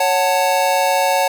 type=chord; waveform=square; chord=F# minor; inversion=second; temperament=just; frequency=555 / 740 / 888 Hz; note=C#5 / F#5 / A5; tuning=+2 / 0 / +16 cents; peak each=-19 dBFS; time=0-1.28 s; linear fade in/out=5 ms; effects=none